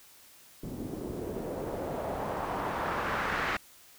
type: noise with low-pass filter sweep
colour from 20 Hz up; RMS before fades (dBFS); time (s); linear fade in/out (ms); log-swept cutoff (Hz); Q
white; -34; 0.63-3.57; 5; 270 to 1800; 1.6
effects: white hiss -56 dBFS RMS until 3.98 s